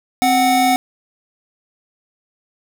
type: tone pair together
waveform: square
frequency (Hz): 261.6 / 740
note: C4 / F#5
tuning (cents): 0 / 0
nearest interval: octave + tritone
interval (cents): 1800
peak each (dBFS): -18 / -14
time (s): 0.22-0.76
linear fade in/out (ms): 0
effects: none